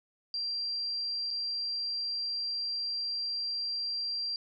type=tone with dropouts; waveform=sine; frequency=4732 Hz; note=D8; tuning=12 cents sharp; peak=-31 dBFS; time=0.34-4.36 s; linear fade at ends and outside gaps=1 ms; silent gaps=1.306-1.31 s; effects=none